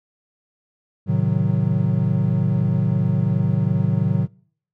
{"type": "chord", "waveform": "triangle", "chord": "A diminished seventh", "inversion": "none", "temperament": "equal with one note detuned", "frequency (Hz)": [110, 132.95, 155.56, 185], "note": ["A2", "C3", "Eb3", "Gb3"], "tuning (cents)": [0, 28, 0, 0], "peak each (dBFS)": -20, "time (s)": [1.06, 4.28], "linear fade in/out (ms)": 50, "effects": ["noise-tail reverb RT60 0.6 s tail -26 dB re dry"]}